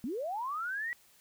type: linear sweep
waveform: sine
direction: up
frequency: 205.6 to 1962 Hz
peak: -33 dBFS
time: 0.04-0.93 s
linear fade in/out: 0 ms
effects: white hiss -63 dBFS RMS until 1.2 s